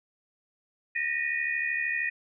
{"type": "tone cluster", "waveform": "sine", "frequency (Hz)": [1839, 1912, 2469], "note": ["A#6", "A#6", "D#7"], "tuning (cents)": [-24, 43, -14], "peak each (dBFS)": -31, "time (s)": [0.95, 2.1], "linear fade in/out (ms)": 10, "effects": []}